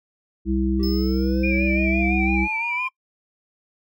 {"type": "harmonic tone", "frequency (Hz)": 65.41, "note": "C2", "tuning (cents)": 0, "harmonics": [1, 3, 5], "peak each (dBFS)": [-23, -23, -23], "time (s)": [0.45, 2.48], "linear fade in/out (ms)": 50}
{"type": "exponential sweep", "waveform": "triangle", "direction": "up", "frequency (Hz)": [380.7, 1046.5], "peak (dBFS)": -27, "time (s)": [0.79, 2.89], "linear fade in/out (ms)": 10}
{"type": "tone with exponential decay", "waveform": "square", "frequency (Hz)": 5210, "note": "E8", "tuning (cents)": -21, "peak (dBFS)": -30, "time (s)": [0.83, 2.4], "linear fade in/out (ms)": 1, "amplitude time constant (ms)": 340}
{"type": "tone with vibrato", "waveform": "sine", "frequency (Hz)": 2376, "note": "D7", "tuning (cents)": 20, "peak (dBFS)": -23, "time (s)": [1.43, 2.88], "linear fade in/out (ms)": 10, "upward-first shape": "sine", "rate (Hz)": 5.9, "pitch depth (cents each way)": 48}
{"effects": ["noise-tail reverb RT60 0.1 s tail -23 dB re dry"]}